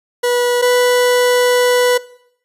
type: tone pair in turn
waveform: 40% pulse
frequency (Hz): 487.7 / 493.4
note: B4 / B4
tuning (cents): -22 / -2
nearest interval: unison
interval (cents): 20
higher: second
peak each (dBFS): -12 / -9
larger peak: second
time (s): 0.23-0.62 / 0.62-1.98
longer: second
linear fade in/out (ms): 10
effects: noise-tail reverb RT60 0.7 s tail -20 dB re dry + resampled to 32000 Hz